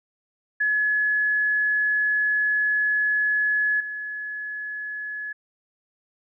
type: tone with level steps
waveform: sine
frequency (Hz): 1700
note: G#6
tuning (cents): +40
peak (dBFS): -19 / -29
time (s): 0.6-5.33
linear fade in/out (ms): 10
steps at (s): 3.8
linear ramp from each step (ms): 5
effects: none